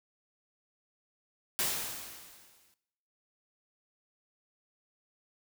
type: noise with exponential decay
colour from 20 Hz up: white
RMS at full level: -29 dBFS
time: 1.59-2.74 s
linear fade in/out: 0 ms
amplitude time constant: 250 ms
effects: noise-tail reverb RT60 0.9 s tail -19 dB re dry